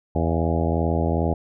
harmonic tone with a mistuned harmonic, 82.41 Hz, E2, in tune, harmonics 1 / 2 / 3 / 4 / 5 / 6 / 7 / 8 / 9 / 10, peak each -23 / -26 / -28 / -29 / -30 / -31 / -31 / -32 / -33 / -33 dBFS, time 0.15-1.34 s, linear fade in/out 5 ms, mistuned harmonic 9, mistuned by -63 cents, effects none

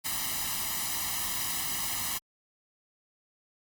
white noise with comb filter, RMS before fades -32 dBFS, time 0.04-2.19 s, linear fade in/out 20 ms, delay 1 ms, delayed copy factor +0.8, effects Opus 48 kbps

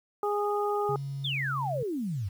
harmonic tone, 412.3 Hz, G#4, 13 cents flat, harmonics 1 / 2 / 3, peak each -28 / -31 / -33 dBFS, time 0.23-0.96 s, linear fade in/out 2 ms
sine tone with pitch glide, 138.59 to 136.13 Hz, C#3 to C#3, 0 to -31 cents, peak -32 dBFS, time 0.89-1.83 s, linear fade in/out 2 ms, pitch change -31 cents, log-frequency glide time 1.04-1.49 s
sine exponential sweep, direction down, 3690 to 88.2 Hz, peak -29 dBFS, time 1.24-2.29 s, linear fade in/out 10 ms
effects 9-bit

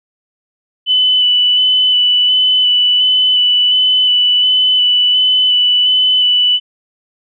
sine tone with vibrato, 2993 Hz, F#7, 19 cents sharp, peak -8 dBFS, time 0.86-6.6 s, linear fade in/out 50 ms, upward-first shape square, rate 1.4 Hz, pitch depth 12 cents each way, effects none

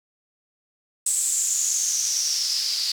white noise with band-pass filter sweep, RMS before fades -24 dBFS, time 1.06-2.92 s, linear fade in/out 5 ms, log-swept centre 8100 to 4600 Hz, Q 7.9, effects none

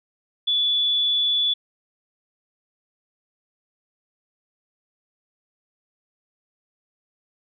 sine tone, 3445 Hz, A7, 37 cents flat, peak -18 dBFS, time 0.47-1.54 s, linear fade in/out 10 ms, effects none

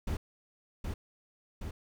brown noise with echo, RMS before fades -33 dBFS, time 0.07-0.17 s, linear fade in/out 5 ms, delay 770 ms, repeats 2, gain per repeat -3 dB, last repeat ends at 1.71 s, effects none

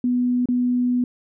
sine tone with dropouts, 246.9 Hz, B3, in tune, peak -17 dBFS, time 0.04-1.04 s, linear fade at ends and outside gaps 2 ms, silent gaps 0.457-0.487 s, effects none

